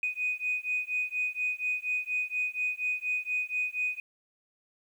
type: beating tone pair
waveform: sine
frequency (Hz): 2489 / 2493.2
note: D#7 / D#7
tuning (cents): 0 / +3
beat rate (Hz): 4.2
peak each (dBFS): -31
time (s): 0.03-4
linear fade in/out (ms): 2
effects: tanh soft clip ceiling -21 dBFS + 10-bit